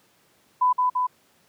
sine tone with echo, 1000 Hz, B5, 21 cents sharp, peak -16 dBFS, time 0.61-0.73 s, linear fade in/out 10 ms, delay 170 ms, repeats 2, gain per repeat -2 dB, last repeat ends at 1.07 s, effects pink hiss -61 dBFS RMS until 1.48 s + high-pass 150 Hz 12 dB/octave

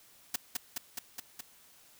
white noise with echo, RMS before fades -31 dBFS, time 0.34-0.36 s, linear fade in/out 5 ms, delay 210 ms, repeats 5, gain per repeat -2 dB, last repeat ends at 1.41 s, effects white hiss -60 dBFS RMS until 1.99 s

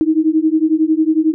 sine beating tone pair, 310.2 / 321.2 Hz, D#4 / E4, -5 / -45 cents, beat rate 11 Hz, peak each -14 dBFS, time 0.01-1.34 s, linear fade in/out 0 ms, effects none

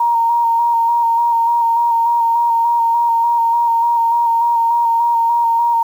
sine tone with vibrato, 932.3 Hz, A#5, in tune, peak -11 dBFS, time 0-5.83 s, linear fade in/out 5 ms, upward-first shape square, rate 3.4 Hz, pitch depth 18 cents each way, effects 7-bit

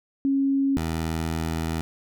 sine / 15% pulse tone pair in turn, 273.9 / 81.1 Hz, C#4 / E2, -21 / -28 cents, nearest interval octave + major sixth, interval 2107 cents, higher first, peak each -19 dBFS, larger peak neither, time 0.25-0.77 / 0.77-1.81 s, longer second, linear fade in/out 0 ms, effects none

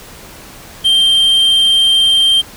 triangle tone, 3159 Hz, G7, 13 cents sharp, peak -6 dBFS, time 0.84-2.42 s, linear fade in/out 20 ms, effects pink hiss -35 dBFS RMS until 2.56 s

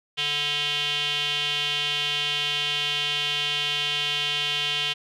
square tone with band-pass filter, 146.4 Hz, D3, 5 cents flat, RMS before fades -26 dBFS, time 0.17-4.94 s, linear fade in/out 20 ms, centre 3100 Hz, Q 5.8, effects none

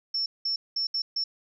sine tone bursts at uneven times, 5400 Hz, E8, 41 cents sharp, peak -25 dBFS, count 5, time 0.14-0.26 / 0.45-0.56 / 0.76-0.87 / 0.94-1.02 / 1.16-1.24 s, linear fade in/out 5 ms, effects none

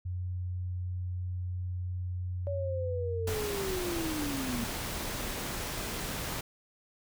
sine tone, 90.3 Hz, F#2, 42 cents flat, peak -32 dBFS, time 0.05-3.35 s, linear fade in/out 10 ms
sine linear sweep, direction down, 571 to 230 Hz, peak -33 dBFS, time 2.47-4.64 s, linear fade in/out 0 ms
pink noise, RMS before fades -36 dBFS, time 3.27-6.41 s, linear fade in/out 5 ms
effects none

